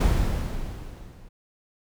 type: noise with level ramp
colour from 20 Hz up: brown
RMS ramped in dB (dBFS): -18 to -47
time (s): 0-1.29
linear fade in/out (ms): 10
effects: none